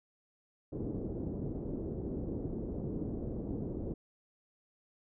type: low-pass noise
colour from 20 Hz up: white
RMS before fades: -38 dBFS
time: 0.72-3.94 s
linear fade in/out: 5 ms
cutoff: 390 Hz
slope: 24 dB/octave
effects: none